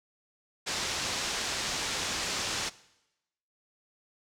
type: low-pass noise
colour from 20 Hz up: white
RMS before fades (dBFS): -33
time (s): 0.66-2.7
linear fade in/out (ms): 20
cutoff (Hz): 6800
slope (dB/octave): 24
effects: noise-tail reverb RT60 0.9 s tail -19 dB re dry